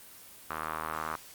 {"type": "tone with band-pass filter", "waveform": "sawtooth", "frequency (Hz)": 79, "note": "D#2", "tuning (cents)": 27, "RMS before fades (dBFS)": -36, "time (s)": [0.5, 1.16], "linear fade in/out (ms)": 0, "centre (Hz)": 1200, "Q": 3.5, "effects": ["white hiss -51 dBFS RMS until 1.34 s", "Opus 24 kbps"]}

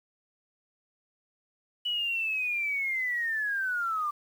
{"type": "linear sweep", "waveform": "sine", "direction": "down", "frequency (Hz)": [2960, 1169], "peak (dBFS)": -27, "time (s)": [1.85, 4.11], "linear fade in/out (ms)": 10, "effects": ["9-bit"]}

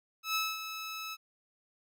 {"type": "tone with ADSR envelope", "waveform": "15% pulse", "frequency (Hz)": 1300, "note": "E6", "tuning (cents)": -24, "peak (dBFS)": -22, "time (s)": [0.23, 1.17], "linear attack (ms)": 120, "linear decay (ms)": 220, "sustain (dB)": -10, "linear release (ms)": 39, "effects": []}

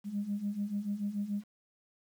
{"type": "beating tone pair", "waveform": "sine", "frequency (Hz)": [199.5, 206.4], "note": ["G3", "G#3"], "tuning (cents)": [31, -10], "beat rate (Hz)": 6.9, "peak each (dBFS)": [-37, -33], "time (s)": [0.04, 1.44], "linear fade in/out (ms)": 50, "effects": ["tanh soft clip ceiling -25 dBFS", "10-bit"]}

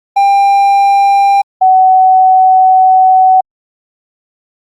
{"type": "tone pair in turn", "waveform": ["triangle", "sine"], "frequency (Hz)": [796, 751.3], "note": ["G5", "F#5"], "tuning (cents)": [26, 26], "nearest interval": "minor second", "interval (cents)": 100, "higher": "first", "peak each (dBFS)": -3, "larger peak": "neither", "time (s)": [[0.16, 1.42], [1.61, 3.41]], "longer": "second", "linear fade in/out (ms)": 10, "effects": ["Opus 48 kbps"]}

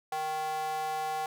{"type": "tone with high-pass filter", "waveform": "square", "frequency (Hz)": 155.56, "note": "D#3", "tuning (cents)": 0, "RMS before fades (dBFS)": -33, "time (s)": [0.12, 1.26], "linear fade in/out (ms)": 2, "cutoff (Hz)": 720, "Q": 5.2, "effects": []}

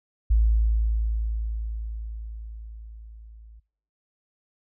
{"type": "tone with level ramp", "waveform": "sine", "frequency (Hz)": 55, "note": "A1", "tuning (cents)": 0, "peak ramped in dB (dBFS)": [-15, -45], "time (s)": [0.3, 3.6], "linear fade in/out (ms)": 10, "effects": ["noise-tail reverb RT60 0.6 s tail -24 dB re dry"]}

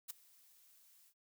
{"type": "noise with ADSR envelope", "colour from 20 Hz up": "blue", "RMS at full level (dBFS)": -42, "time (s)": [0.08, 1.14], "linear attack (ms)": 23, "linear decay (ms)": 10, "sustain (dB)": -24, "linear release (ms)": 68, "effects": ["noise-tail reverb RT60 0.1 s tail -24 dB re dry"]}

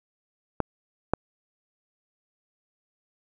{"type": "clicks", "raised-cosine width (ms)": 1, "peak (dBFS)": [-9, -7], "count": 2, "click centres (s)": [0.603, 1.136], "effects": []}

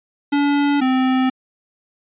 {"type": "tone pair in turn", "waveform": "square", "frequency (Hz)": [286.3, 259.1], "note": ["D4", "C4"], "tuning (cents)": [-44, -17], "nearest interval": "major second", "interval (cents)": 173, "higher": "first", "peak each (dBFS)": -15, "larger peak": "neither", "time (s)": [[0.32, 0.81], [0.81, 1.3]], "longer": "neither", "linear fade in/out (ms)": 10, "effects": ["resampled to 8000 Hz"]}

